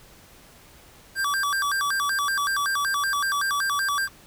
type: tone with vibrato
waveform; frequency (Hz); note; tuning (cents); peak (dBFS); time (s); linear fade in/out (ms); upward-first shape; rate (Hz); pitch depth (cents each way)
square; 1347; E6; +37; -23; 1.15-4.09; 50; square; 5.3; 280
effects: pink hiss -51 dBFS RMS until 4.26 s